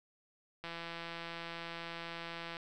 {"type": "click train", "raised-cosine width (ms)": 0.3, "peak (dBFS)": -27, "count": 325, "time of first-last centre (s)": [0.64, 2.569], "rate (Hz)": 168, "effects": []}